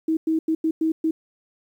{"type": "tone bursts at uneven times", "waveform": "sine", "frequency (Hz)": 320, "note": "D#4", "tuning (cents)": 49, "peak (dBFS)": -18, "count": 6, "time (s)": [[0.08, 0.17], [0.27, 0.39], [0.48, 0.55], [0.64, 0.71], [0.81, 0.92], [1.04, 1.11]], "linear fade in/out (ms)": 5, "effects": ["9-bit"]}